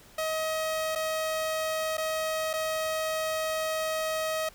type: tone with dropouts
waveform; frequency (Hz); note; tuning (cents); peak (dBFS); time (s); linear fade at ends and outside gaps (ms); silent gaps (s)
sawtooth; 633; D#5; +30; -24; 0.18-4.49; 5; 0.952-0.957 / 1.971-1.979 / 2.532-2.536
effects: pink hiss -54 dBFS RMS until 4.54 s